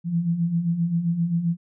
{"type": "beating tone pair", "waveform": "sine", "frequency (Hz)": [163.8, 171.4], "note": ["E3", "F3"], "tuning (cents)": [-11, -32], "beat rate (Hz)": 7.6, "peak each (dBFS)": [-28, -21], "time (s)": [0.04, 1.57], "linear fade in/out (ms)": 50, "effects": []}